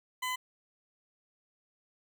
20% pulse tone, 1012 Hz, B5, 42 cents sharp, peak -27 dBFS, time 0.22-0.36 s, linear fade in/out 10 ms, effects none

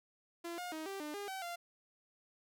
sawtooth tone with pitch steps, 340.9 / 714 / 314.9 / 391.6 / 300.3 / 405.4 / 765 / 693 Hz, F4 / F5 / D#4 / G4 / D4 / G#4 / G5 / F5, -42 / +38 / +21 / -2 / +39 / -42 / -42 / -14 cents, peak -37 dBFS, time 0.44-1.56 s, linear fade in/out 10 ms, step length 140 ms, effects none

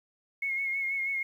sine tone with vibrato, 2171 Hz, C#7, 37 cents flat, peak -28 dBFS, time 0.42-1.23 s, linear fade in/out 5 ms, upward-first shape sine, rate 6.2 Hz, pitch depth 35 cents each way, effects 10-bit

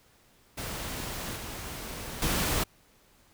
pink noise with level steps, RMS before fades -36 / -39 / -28 dBFS, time 0.57-2.64 s, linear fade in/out 10 ms, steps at 1.36 / 2.22 s, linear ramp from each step 2 ms, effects pink hiss -62 dBFS RMS until 3.33 s

